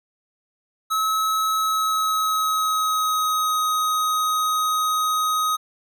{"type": "tone with pitch glide", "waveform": "square", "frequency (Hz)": [1290, 1256.9], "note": ["E6", "D#6"], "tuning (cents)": [-38, 17], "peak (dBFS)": -20, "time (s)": [0.9, 5.57], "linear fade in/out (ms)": 20, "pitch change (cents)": -45, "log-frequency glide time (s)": [1.57, 3.59], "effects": []}